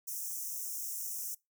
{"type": "high-pass noise", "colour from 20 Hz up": "white", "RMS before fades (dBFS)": -39, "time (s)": [0.07, 1.35], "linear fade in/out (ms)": 10, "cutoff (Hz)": 5500, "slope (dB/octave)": 96, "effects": ["noise-tail reverb RT60 0.2 s tail -23 dB re dry"]}